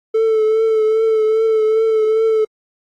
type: tone with vibrato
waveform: triangle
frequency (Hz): 440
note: A4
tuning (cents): 0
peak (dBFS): -9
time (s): 0.14-2.45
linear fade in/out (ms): 10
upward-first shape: triangle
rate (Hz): 2.5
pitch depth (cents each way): 34
effects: tanh soft clip ceiling -5 dBFS + AAC 48 kbps